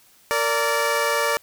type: tone pair together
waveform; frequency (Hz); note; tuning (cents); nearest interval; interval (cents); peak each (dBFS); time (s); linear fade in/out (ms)
15% pulse; 460.6 / 580.3; A#4 / D5; -21 / -21; major third; 400; -17 / -15; 0.31-1.37; 0
effects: white hiss -55 dBFS RMS until 1.42 s